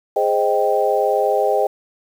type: chord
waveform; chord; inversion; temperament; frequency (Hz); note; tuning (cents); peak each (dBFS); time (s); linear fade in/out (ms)
sine; Ab major seventh; none; equal; 415.3 / 523.3 / 622.3 / 784; Ab4 / C5 / Eb5 / G5; 0 / 0 / 0 / 0; -20; 0.16-1.67; 5
effects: 7-bit

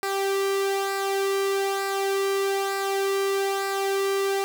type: tone with flanger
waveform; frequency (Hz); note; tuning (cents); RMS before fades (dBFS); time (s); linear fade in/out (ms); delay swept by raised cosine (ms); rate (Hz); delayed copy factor
sawtooth; 392.2; G4; +1; -25; 0.03-4.44; 0; 0.31 to 1.41; 1.1; -0.55
effects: none

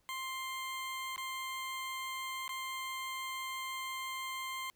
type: tone with dropouts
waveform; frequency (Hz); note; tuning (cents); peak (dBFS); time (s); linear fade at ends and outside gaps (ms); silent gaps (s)
20% pulse; 1051; C6; +7; -33; 0.09-4.7; 0; 1.161-1.179 / 2.479-2.492
effects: pink hiss -74 dBFS RMS until 4.75 s

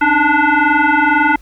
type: tone with frequency modulation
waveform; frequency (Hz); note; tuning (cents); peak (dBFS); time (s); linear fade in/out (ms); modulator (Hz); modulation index
sine; 282; C#4; +30; -9; 0.01-1.36; 5; 586; 2.9
effects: added 50 Hz sine -40 dBFS peak until 1.41 s + pink hiss -51 dBFS RMS until 1.41 s

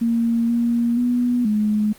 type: tone with pitch steps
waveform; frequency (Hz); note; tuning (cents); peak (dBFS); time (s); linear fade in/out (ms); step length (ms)
sine; 231.8 / 235.7 / 244.4 / 211.7; A#3 / A#3 / B3 / G#3; -10 / +19 / -18 / +33; -16; 0.01-1.93; 10; 480
effects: pink hiss -46 dBFS RMS until 1.98 s + Opus 24 kbps

